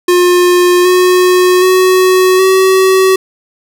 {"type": "tone with pitch steps", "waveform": "square", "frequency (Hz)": [356.5, 363.8, 371.2, 378.8], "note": ["F4", "F#4", "F#4", "F#4"], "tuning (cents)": [36, -29, 6, 41], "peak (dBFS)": -6, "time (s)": [0.08, 3.16], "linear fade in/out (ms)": 5, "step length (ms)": 770, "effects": []}